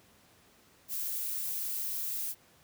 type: noise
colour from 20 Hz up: violet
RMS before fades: -35 dBFS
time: 0.88-2.35 s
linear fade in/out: 50 ms
effects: pink hiss -62 dBFS RMS until 2.63 s + high-pass 80 Hz 12 dB/octave